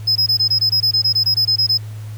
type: tone bursts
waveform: triangle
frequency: 5100 Hz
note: D#8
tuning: 42 cents sharp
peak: -11 dBFS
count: 16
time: 0.07-1.777 s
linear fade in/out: 10 ms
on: 87 ms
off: 21 ms
effects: added 107 Hz sine -27 dBFS peak until 2.17 s + pink hiss -45 dBFS RMS until 2.17 s